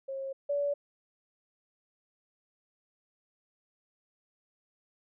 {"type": "tone pair in turn", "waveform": "sine", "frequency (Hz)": [540, 572.9], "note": ["C#5", "D5"], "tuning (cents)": [-45, -43], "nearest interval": "minor second", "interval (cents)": 102, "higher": "second", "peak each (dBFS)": [-34, -27], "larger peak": "second", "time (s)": [[0.08, 0.33], [0.49, 0.74]], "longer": "neither", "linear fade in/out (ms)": 10, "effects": []}